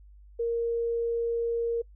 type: tone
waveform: sine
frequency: 466.2 Hz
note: A#4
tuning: in tune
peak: -25 dBFS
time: 0.39-1.82 s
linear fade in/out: 10 ms
effects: noise-tail reverb RT60 0.1 s tail -25 dB re dry + added 50 Hz sine -49 dBFS peak until 1.95 s